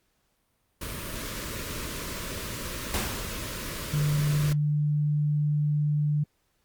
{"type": "band-stop noise", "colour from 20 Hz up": "pink", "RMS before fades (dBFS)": -35, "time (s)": [0.81, 4.53], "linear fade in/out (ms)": 5, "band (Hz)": [650, 930], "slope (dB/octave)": 96}
{"type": "noise with exponential decay", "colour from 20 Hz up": "pink", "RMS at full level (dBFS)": -27, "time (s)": [2.94, 3.63], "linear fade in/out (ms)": 1, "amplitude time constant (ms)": 150}
{"type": "tone with pitch glide", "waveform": "sine", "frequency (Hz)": [147.6, 148.54], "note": ["D3", "D3"], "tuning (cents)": [9, 20], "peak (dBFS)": -22, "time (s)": [3.93, 6.24], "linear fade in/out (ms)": 10, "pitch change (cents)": 11, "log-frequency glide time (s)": [4.42, 4.62]}
{"effects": ["pink hiss -72 dBFS RMS until 6.64 s", "Opus 48 kbps"]}